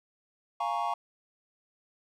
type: chord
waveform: triangle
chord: Bb minor seventh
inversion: second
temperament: equal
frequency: 698.5 / 830.6 / 932.3 / 1108.7 Hz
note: F5 / Ab5 / Bb5 / Db6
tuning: 0 / 0 / 0 / 0 cents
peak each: -32 dBFS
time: 0.6-0.94 s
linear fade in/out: 5 ms
effects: none